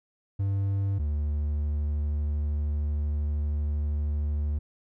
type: tone pair in turn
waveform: triangle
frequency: 98.5 / 73.93 Hz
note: G2 / D2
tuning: +9 / +12 cents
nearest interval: perfect fourth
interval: 497 cents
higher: first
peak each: -22 / -23 dBFS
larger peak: first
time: 0.39-0.99 / 0.99-4.59 s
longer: second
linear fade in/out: 10 ms
effects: none